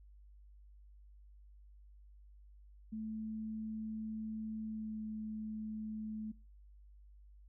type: tone with pitch glide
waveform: sine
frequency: 218.6 to 216.5 Hz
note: A3 to A3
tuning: -11 to -28 cents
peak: -39 dBFS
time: 2.92-6.32 s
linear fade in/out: 10 ms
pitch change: -17 cents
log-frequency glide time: 4.64-5.02 s
effects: noise-tail reverb RT60 0.3 s tail -22 dB re dry + added 50 Hz sine -56 dBFS peak until 7.48 s